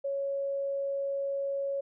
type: tone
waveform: sine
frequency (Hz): 554.4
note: C#5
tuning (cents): 0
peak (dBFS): -29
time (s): 0.04-1.81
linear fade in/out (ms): 10
effects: none